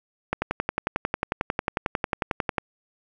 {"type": "click train", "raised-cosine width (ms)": 0.5, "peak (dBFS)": -8, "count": 26, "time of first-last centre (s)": [0.33, 2.582], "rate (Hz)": 11.1, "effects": []}